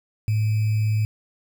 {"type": "tone with sample-and-hold", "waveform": "sine", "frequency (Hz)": 107.8, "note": "A2", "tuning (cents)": -35, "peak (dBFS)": -18, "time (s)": [0.28, 1.05], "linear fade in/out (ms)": 0, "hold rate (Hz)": 2450, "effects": []}